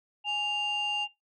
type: tone pair together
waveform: sine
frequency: 830.1 / 2794 Hz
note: G#5 / F7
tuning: -1 / 0 cents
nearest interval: octave + major sixth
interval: 2101 cents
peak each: -32 / -27 dBFS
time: 0.24-1.08 s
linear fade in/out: 50 ms
effects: noise-tail reverb RT60 0.2 s tail -20 dB re dry + tanh soft clip ceiling -24 dBFS